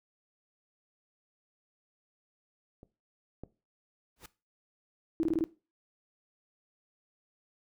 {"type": "clicks", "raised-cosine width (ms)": 2, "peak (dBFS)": [-37, -28, -38], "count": 3, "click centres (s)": [2.831, 3.436, 5.314]}
{"type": "noise with exponential growth", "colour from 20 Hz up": "pink", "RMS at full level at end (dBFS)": -41, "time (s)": [4.16, 4.26], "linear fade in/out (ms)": 5, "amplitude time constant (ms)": 20}
{"type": "tone bursts", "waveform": "sine", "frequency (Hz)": 325.1, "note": "E4", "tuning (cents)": -24, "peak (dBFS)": -25, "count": 5, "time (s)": [5.2, 5.44], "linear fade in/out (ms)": 0, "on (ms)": 32, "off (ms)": 20}
{"effects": ["noise-tail reverb RT60 0.3 s tail -18 dB re dry"]}